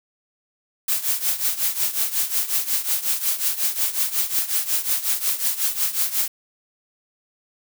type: noise with tremolo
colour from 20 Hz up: blue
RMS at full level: -19 dBFS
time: 0.88-6.28 s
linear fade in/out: 5 ms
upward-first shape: triangle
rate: 5.5 Hz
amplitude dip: 85%
effects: none